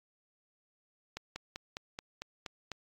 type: slowing click train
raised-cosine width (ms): 0.2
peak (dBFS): -22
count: 8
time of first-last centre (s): 1.17-2.717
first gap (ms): 190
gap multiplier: 1.05
effects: AAC 48 kbps